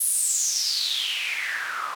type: noise with band-pass filter sweep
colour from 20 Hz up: white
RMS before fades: -26 dBFS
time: 0-1.95 s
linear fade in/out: 10 ms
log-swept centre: 11000 to 1100 Hz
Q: 7.4
effects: none